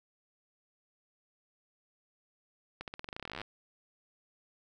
accelerating click train, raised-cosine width 0.3 ms, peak -24 dBFS, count 22, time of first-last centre 2.81-3.416 s, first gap 68 ms, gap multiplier 0.9, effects none

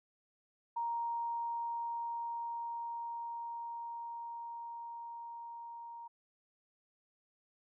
sine tone with level ramp, 935 Hz, A#5, 5 cents sharp, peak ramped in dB -33 to -45 dBFS, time 0.76-6.08 s, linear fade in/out 10 ms, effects none

